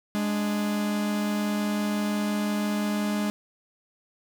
45% pulse tone pair together, 207.7 / 293.5 Hz, G#3 / D4, 0 / -1 cents, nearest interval tritone, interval 599 cents, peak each -25 / -34 dBFS, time 0.15-3.3 s, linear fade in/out 0 ms, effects none

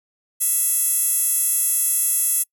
15% pulse tone with high-pass filter, 666 Hz, E5, 18 cents sharp, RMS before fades -20 dBFS, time 0.4-2.44 s, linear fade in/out 20 ms, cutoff 10000 Hz, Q 3.8, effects noise-tail reverb RT60 0.1 s tail -25 dB re dry

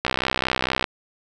click train, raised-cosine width 0.3 ms, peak -4 dBFS, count 52, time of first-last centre 0.05-0.842 s, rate 64.4 Hz, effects none

